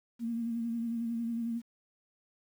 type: tone with vibrato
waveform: sine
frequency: 231.8 Hz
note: A#3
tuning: 10 cents flat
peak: -31 dBFS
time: 0.19-1.62 s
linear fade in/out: 50 ms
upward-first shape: sine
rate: 11 Hz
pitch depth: 34 cents each way
effects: 10-bit